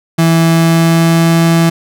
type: tone with pitch glide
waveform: 35% pulse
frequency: 164.81 to 166.24 Hz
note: E3 to E3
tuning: 0 to +15 cents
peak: -5 dBFS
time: 0.18-1.7 s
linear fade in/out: 10 ms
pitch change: +15 cents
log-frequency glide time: 0.46-1.46 s
effects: none